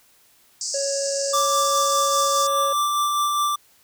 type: band-pass noise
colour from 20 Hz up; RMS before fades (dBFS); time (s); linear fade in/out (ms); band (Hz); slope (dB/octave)
pink; -28; 0.61-2.47; 2; 4700 to 8300; 96
type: tone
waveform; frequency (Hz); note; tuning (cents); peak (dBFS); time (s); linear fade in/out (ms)
triangle; 554.4; C#5; 0; -22; 0.74-2.73; 5
type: tone with tremolo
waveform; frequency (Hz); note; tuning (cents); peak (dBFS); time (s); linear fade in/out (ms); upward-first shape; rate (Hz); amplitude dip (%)
square; 1174.7; D6; 0; -19; 1.33-3.56; 10; sine; 4.9; 25
effects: white hiss -57 dBFS RMS until 3.83 s